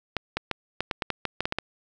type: clicks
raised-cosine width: 0.3 ms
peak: -10 dBFS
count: 12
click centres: 0.167 / 0.37 / 0.513 / 0.806 / 0.912 / 1.022 / 1.103 / 1.253 / 1.406 / 1.455 / 1.524 / 1.586 s
effects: none